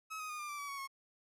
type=tone with pitch steps; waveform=30% pulse; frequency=1283 / 1253.7 / 1225.1 / 1197.1 / 1169.7 / 1143 / 1116.9 / 1091.4 Hz; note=E6 / D#6 / D#6 / D6 / D6 / D6 / C#6 / C#6; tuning=-47 / +13 / -27 / +33 / -7 / -47 / +13 / -27 cents; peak=-38 dBFS; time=0.1-0.876 s; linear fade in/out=20 ms; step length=97 ms; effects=resampled to 32000 Hz

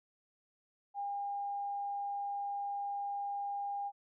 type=tone; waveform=sine; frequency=806 Hz; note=G5; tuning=48 cents sharp; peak=-35 dBFS; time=0.94-3.92 s; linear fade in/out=50 ms; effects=none

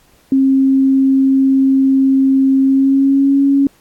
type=tone with pitch glide; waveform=sine; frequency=268.2 to 277.3 Hz; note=C4 to C#4; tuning=+43 to +1 cents; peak=-8 dBFS; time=0.32-3.67 s; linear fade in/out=2 ms; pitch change=+58 cents; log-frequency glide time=2.63-3.41 s; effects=pink hiss -52 dBFS RMS until 3.8 s + AAC 64 kbps

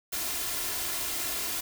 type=noise with comb filter; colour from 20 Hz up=white; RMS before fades=-32 dBFS; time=0.12-1.61 s; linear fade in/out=10 ms; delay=2.9 ms; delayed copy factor=+0.55; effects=none

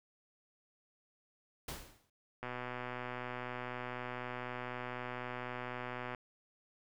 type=noise with exponential decay; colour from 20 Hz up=pink; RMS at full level=-39 dBFS; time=1.68-2.1 s; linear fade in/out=5 ms; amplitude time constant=90 ms
type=click train; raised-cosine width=0.5 ms; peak=-26 dBFS; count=462; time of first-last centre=2.43-6.148 s; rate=124 Hz
effects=none

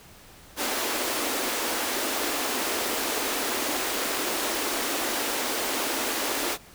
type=high-pass noise; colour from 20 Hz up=pink; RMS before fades=-28 dBFS; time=0.56-6.58 s; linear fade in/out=50 ms; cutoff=250 Hz; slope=48 dB/octave; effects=pink hiss -50 dBFS RMS until 6.74 s

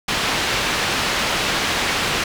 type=low-pass noise; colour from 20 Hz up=white; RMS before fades=-21 dBFS; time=0.08-2.24 s; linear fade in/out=5 ms; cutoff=3500 Hz; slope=12 dB/octave; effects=none

